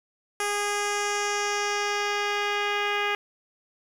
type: tone with low-pass filter sweep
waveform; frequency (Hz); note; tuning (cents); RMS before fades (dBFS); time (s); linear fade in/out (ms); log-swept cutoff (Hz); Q
10% pulse; 410.6; G#4; -20; -27; 0.4-3.15; 2; 10000 to 2900; 1.8
effects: 8-bit